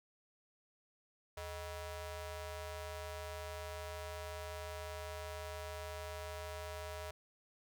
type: ring-modulated tone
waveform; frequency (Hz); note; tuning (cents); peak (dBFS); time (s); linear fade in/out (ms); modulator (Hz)
sawtooth; 349.2; F4; 0; -36; 1.37-7.11; 5; 272
effects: none